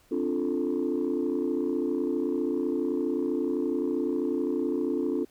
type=chord; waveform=sine; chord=D minor seventh; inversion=third; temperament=equal; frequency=261.6 / 293.7 / 349.2 / 440 Hz; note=C4 / D4 / F4 / A4; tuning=0 / 0 / 0 / 0 cents; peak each=-30 / -29 / -29 / -31 dBFS; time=0.11-5.25 s; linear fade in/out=10 ms; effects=tanh soft clip ceiling -19 dBFS + pink hiss -62 dBFS RMS until 5.3 s